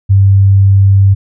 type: tone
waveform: sine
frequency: 98 Hz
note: G2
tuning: in tune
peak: -3 dBFS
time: 0.09-1.15 s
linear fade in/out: 20 ms
effects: none